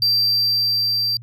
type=tone with level ramp; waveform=triangle; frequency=4699 Hz; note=D8; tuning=in tune; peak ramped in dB=-13 to -17 dBFS; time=0.02-1.17 s; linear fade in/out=2 ms; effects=added 117 Hz sine -36 dBFS peak until 1.22 s